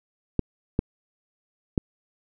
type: clicks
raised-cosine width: 3 ms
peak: -8 dBFS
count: 3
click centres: 0.393 / 0.791 / 1.778 s
effects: none